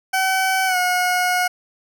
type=tone with pitch glide; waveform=20% pulse; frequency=760 to 724.4 Hz; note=F#5 to F#5; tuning=+46 to -37 cents; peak=-12 dBFS; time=0.13-1.48 s; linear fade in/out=10 ms; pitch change=-83 cents; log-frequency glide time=0.66-0.77 s; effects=none